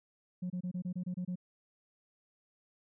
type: tone bursts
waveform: sine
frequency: 180.2 Hz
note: F#3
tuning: 45 cents flat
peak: -32 dBFS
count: 9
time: 0.42-1.357 s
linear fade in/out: 10 ms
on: 81 ms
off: 26 ms
effects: tanh soft clip ceiling -32 dBFS